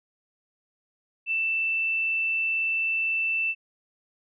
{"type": "tone", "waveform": "sine", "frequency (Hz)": 2661, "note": "E7", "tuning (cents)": 16, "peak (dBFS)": -23, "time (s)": [1.26, 3.55], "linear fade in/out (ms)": 50, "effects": []}